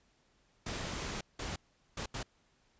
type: noise bursts at uneven times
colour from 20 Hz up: pink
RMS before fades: -39 dBFS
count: 4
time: 0.66-1.21 / 1.39-1.56 / 1.97-2.06 / 2.14-2.23 s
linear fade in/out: 5 ms
effects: pink hiss -71 dBFS RMS until 2.79 s + resampled to 16000 Hz